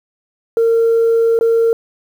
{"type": "tone with dropouts", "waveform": "sine", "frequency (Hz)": 458.3, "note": "A#4", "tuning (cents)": -29, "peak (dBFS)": -8, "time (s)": [0.57, 1.73], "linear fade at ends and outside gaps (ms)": 1, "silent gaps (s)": [1.39, 1.41], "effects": ["tanh soft clip ceiling -7 dBFS", "7-bit"]}